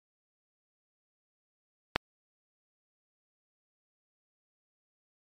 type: click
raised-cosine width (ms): 0.3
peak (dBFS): -7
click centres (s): 1.96
effects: MP3 64 kbps

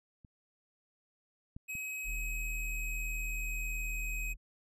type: clicks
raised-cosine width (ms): 5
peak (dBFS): -42 / -32 / -36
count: 3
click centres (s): 0.248 / 1.565 / 1.753
type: tone with pitch glide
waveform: square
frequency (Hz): 2544 to 2526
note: D#7 to D#7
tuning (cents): +38 to +26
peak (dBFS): -38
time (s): 1.68-4.34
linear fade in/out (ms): 20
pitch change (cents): -12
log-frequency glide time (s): 2.17-3.91
type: tone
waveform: triangle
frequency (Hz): 39.22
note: D#1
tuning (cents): +15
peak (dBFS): -34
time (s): 2.04-4.37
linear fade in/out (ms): 50
effects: none

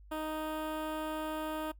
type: tone with notch filter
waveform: 15% pulse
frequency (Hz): 311.1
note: D#4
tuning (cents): 0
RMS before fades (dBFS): -37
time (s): 0.11-1.72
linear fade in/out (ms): 10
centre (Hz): 5800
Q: 0.61
effects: noise-tail reverb RT60 0.1 s tail -21 dB re dry + added 50 Hz sine -52 dBFS peak until 1.79 s

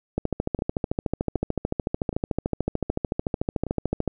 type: two click trains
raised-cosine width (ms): 2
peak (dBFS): -10 / -17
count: 54 / 5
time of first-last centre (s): 0.18-4.077 / 0.59-3.667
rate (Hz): 13.6 / 1.3
effects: none

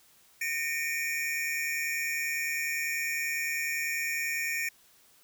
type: tone cluster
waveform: square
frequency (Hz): 1838 / 2263 / 2413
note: A#6 / C#7 / D7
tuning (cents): -25 / +35 / +46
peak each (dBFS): -35 / -35 / -34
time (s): 0.41-4.69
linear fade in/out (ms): 5
effects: white hiss -61 dBFS RMS until 5.23 s

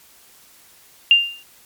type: tone with exponential decay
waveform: sine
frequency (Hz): 2794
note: F7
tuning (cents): 0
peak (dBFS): -5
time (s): 1.11-1.43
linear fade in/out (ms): 1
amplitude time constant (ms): 69
effects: white hiss -50 dBFS RMS until 1.65 s + MP3 96 kbps

